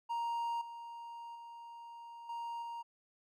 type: tone with level steps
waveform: triangle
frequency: 935 Hz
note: A#5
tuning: 5 cents sharp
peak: -32 / -43 / -46 / -37 / -39 dBFS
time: 0.09-2.83 s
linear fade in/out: 20 ms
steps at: 0.61 / 1.35 / 2.29 / 2.62 s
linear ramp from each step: 5 ms
effects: none